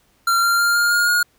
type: tone with pitch steps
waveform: square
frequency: 1374 / 1386 / 1398 / 1410.2 / 1422.5 / 1434.8 Hz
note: F6 / F6 / F6 / F6 / F6 / F6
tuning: -29 / -14 / +1 / +16 / +31 / +46 cents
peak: -15 dBFS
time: 0.27-1.23 s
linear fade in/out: 5 ms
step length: 160 ms
effects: pink hiss -60 dBFS RMS until 1.38 s